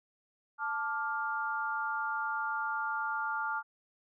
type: chord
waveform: sine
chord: D minor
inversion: second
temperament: equal with one note detuned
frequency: 880 / 1174.7 / 1402.6 Hz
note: A5 / D6 / F6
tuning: 0 / 0 / +7 cents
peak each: -36 / -38 / -34 dBFS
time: 0.58-3.63 s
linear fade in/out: 50 ms
effects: none